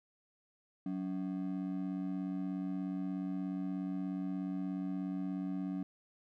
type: ring-modulated tone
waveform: triangle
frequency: 233.6 Hz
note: A#3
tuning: 4 cents sharp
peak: -30 dBFS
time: 0.86-5.83 s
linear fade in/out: 0 ms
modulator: 48.4 Hz
effects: none